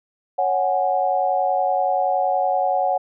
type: chord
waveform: sine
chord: C# suspended fourth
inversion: none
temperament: equal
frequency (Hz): 554.4 / 740 / 830.6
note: C#5 / F#5 / G#5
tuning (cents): 0 / 0 / 0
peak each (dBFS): -23 / -19 / -25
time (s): 0.38-2.98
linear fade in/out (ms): 10
effects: none